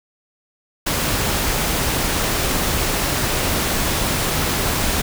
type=noise; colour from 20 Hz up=pink; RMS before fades=-20 dBFS; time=0.86-5.02 s; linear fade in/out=10 ms; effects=none